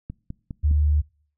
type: click train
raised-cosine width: 5 ms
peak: -20 dBFS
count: 4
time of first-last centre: 0.1-0.712 s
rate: 4.9 Hz
type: tone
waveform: sine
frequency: 74.4 Hz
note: D2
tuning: 23 cents sharp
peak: -16 dBFS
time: 0.63-1.02 s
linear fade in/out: 20 ms
effects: noise-tail reverb RT60 0.5 s tail -25 dB re dry